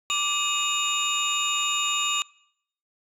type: tone cluster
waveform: sine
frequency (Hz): 1173 / 2528 / 2865 / 3709 / 7070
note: D6 / D#7 / F7 / A#7 / A8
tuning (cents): -2 / +27 / +44 / -9 / +7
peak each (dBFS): -28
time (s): 0.1-2.22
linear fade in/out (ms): 0
effects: noise-tail reverb RT60 0.7 s tail -24 dB re dry + tanh soft clip ceiling -16 dBFS